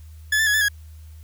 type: tone with pitch steps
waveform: 40% pulse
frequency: 1718 / 1765 / 1677 / 1743 / 1657 Hz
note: A6 / A6 / G#6 / A6 / G#6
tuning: -42 / +5 / +16 / -17 / -4 cents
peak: -16 dBFS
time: 0.32-0.685 s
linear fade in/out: 5 ms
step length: 73 ms
effects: added 78 Hz sine -39 dBFS peak until 1.23 s + white hiss -58 dBFS RMS until 1.23 s